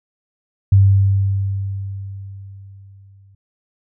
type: tone with exponential decay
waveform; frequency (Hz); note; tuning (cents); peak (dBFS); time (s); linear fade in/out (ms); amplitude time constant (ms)
sine; 98; G2; 0; -6; 0.72-3.35; 5; 570
effects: none